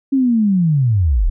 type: linear sweep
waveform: sine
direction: down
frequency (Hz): 277.2 to 32.26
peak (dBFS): -11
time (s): 0.12-1.3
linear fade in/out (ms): 10
effects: none